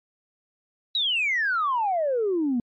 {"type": "exponential sweep", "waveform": "sine", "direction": "down", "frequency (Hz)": [3951, 230.1], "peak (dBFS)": -20, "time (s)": [0.95, 2.6], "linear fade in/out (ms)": 2, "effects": ["tanh soft clip ceiling -17 dBFS", "MP3 32 kbps"]}